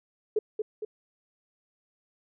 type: tone with echo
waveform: sine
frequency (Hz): 428.4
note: A4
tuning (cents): -46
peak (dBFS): -21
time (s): 0.36-0.39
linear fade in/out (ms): 5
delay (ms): 230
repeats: 2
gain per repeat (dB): -5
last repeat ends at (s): 0.85
effects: none